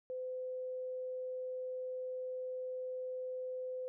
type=tone; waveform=sine; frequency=510 Hz; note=C5; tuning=44 cents flat; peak=-38 dBFS; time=0.1-3.88 s; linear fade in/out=0 ms; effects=none